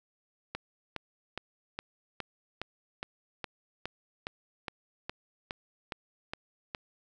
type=click train; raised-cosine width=0.3 ms; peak=-19 dBFS; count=16; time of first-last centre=0.55-6.748 s; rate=2.42 Hz; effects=none